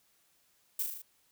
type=noise with echo; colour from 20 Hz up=violet; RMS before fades=-32 dBFS; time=0.79-0.83 s; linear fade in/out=5 ms; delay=38 ms; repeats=5; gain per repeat=-3 dB; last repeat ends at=1.02 s; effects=white hiss -70 dBFS RMS until 1.31 s